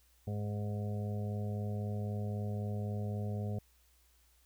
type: harmonic tone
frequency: 103.83 Hz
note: G#2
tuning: in tune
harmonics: 1 / 2 / 4 / 5 / 6 / 7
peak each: -35 / -41 / -47 / -49 / -51 / -52 dBFS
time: 0.27-3.59 s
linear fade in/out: 5 ms
effects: added 60 Hz sine -67 dBFS peak until 4.45 s + white hiss -70 dBFS RMS until 4.45 s